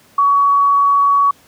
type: tone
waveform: sine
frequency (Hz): 1127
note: C#6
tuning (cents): +28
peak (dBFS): -9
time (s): 0.18-1.31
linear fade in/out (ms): 5
effects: pink hiss -49 dBFS RMS until 1.47 s + high-pass 100 Hz 12 dB/octave